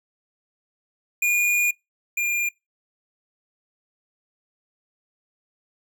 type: tone pair in turn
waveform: square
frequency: 2433 / 2405 Hz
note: D#7 / D7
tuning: -39 / +41 cents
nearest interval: unison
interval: 20 cents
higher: first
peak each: -19 / -22 dBFS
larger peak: first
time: 1.22-1.71 / 2.17-2.49 s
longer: first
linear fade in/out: 5 ms
effects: noise-tail reverb RT60 0.2 s tail -23 dB re dry